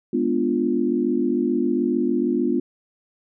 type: chord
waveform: sine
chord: G# diminished seventh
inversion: none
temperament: equal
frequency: 207.7 / 246.9 / 293.7 / 349.2 Hz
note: G#3 / B3 / D4 / F4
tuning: 0 / 0 / 0 / 0 cents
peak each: -28 / -22 / -25 / -23 dBFS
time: 0.13-2.6 s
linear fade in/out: 5 ms
effects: none